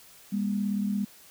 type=tone pair together; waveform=sine; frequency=201.7 / 239.2 Hz; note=G3 / A#3; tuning=+50 / +45 cents; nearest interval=minor third; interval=295 cents; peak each=-26 / -33 dBFS; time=0.32-1.05 s; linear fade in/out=10 ms; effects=white hiss -53 dBFS RMS until 1.3 s